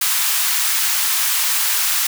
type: high-pass noise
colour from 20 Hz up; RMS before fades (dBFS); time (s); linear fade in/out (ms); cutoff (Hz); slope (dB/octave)
white; -18; 0.01-2.07; 5; 940; 24
effects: none